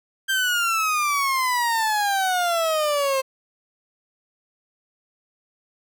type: exponential sweep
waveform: 30% pulse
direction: down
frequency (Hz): 1585 to 525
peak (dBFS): -17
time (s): 0.28-3.22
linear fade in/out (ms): 20
effects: none